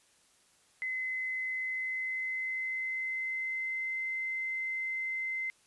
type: tone with pitch glide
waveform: sine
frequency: 2042 to 2069 Hz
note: C7 to C7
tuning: -43 to -20 cents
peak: -32 dBFS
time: 0.82-5.5 s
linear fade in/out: 0 ms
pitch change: +23 cents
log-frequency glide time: 1.59-4.02 s
effects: white hiss -66 dBFS RMS until 5.66 s + resampled to 24000 Hz